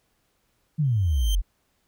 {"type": "exponential sweep", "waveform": "sine", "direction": "down", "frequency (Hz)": [162.7, 39.53], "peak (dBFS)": -19, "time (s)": [0.78, 1.42], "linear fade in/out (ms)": 20}
{"type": "tone with exponential growth", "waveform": "sawtooth", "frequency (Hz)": 3136, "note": "G7", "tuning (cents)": 0, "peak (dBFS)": -25, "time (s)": [0.84, 1.35], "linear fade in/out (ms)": 2, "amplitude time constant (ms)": 110}
{"effects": ["pink hiss -70 dBFS RMS until 1.87 s"]}